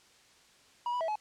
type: tone with pitch steps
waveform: triangle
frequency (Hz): 964 / 984 / 651 / 852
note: B5 / B5 / E5 / G#5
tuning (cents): -42 / -7 / -22 / +44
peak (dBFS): -28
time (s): 0.86-1.156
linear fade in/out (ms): 2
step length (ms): 74
effects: white hiss -61 dBFS RMS until 1.2 s + low-pass 7000 Hz 12 dB/octave